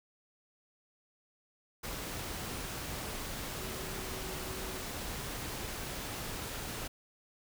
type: tone in noise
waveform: sine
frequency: 377.1 Hz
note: F#4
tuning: 33 cents sharp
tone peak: -47 dBFS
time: 3.58-4.83 s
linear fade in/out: 10 ms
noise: pink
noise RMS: -40 dBFS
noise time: 1.83-6.88 s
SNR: -10 dB
effects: none